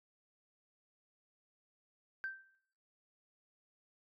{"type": "tone with exponential decay", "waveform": "sine", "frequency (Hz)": 1561, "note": "G6", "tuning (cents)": -8, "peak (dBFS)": -34, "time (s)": [2.24, 2.55], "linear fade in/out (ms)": 0, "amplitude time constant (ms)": 66, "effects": ["noise-tail reverb RT60 0.7 s tail -20 dB re dry", "tanh soft clip ceiling -31 dBFS"]}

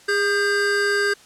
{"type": "tone pair together", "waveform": "square", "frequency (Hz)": [407.3, 1588.3], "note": ["G#4", "G6"], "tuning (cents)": [-34, 22], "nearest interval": "2 octaves", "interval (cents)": 2356, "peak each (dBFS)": [-22, -21], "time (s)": [0.08, 1.14], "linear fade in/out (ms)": 10, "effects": ["white hiss -49 dBFS RMS until 1.25 s", "low-pass 8000 Hz 12 dB/octave"]}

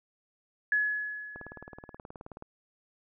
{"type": "tone with exponential decay", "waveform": "sine", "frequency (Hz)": 1696, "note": "G#6", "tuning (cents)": 36, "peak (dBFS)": -22, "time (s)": [0.72, 1.97], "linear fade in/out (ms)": 2, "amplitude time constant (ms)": 270}
{"type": "click train", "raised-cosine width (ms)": 1, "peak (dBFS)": -29, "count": 21, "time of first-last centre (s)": [1.36, 2.424], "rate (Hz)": 18.8}
{"effects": []}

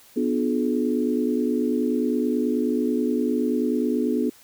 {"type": "chord", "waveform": "sine", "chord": "B diminished seventh", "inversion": "none", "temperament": "just", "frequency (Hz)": [246.9, 296.3, 355.6, 426.7], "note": ["B3", "D4", "F4", "Ab4"], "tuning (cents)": [0, 15, 31, 47], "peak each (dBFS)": [-23, -26, -29, -27], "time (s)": [0.16, 4.3], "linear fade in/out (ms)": 10, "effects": ["white hiss -52 dBFS RMS until 4.43 s"]}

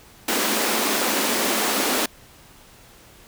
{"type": "high-pass noise", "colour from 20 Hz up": "pink", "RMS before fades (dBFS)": -22, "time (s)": [0.28, 2.06], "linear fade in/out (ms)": 5, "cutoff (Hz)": 200, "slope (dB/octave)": 96, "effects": ["pink hiss -49 dBFS RMS until 3.27 s"]}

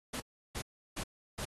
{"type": "noise bursts", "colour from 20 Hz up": "pink", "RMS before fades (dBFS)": -39, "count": 4, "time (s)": [0.13, 1.454], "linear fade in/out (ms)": 10, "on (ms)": 76, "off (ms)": 340, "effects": ["AAC 32 kbps"]}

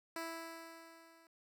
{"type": "tone with level ramp", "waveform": "10% pulse", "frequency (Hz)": 329.6, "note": "E4", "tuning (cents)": 0, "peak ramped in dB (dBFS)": [-31, -55], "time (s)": [0.16, 1.27], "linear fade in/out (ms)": 2, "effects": []}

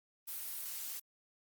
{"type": "noise", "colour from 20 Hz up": "blue", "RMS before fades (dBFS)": -42, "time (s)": [0.27, 1], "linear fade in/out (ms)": 20, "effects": ["Opus 32 kbps"]}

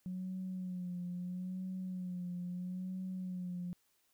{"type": "tone with vibrato", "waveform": "sine", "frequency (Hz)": 181.9, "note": "F#3", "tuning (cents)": -29, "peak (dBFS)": -37, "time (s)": [0.06, 3.73], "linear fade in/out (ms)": 0, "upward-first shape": "sine", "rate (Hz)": 0.76, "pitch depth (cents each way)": 45, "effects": ["tanh soft clip ceiling -33 dBFS", "white hiss -75 dBFS RMS until 4.13 s"]}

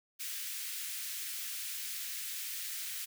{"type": "high-pass noise", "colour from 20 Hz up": "white", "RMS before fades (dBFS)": -40, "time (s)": [0.19, 3.06], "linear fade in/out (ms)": 20, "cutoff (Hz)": 1700, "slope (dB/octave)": 24, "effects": []}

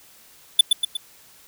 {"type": "tone with echo", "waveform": "square", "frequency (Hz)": 3492, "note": "A7", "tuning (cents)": -14, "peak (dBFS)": -8, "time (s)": [0.59, 0.61], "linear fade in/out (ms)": 5, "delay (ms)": 120, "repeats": 3, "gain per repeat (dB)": -5, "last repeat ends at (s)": 0.97, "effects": ["white hiss -51 dBFS RMS until 1.47 s"]}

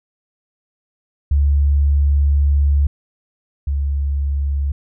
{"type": "tone pair in turn", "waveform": "sine", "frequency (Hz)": [71.3, 70.32], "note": ["C#2", "C#2"], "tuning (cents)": [49, 25], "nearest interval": "unison", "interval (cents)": 24, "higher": "first", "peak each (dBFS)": [-11, -16], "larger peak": "first", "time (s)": [[1.31, 2.87], [3.67, 4.72]], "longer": "first", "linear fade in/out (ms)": 5, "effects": []}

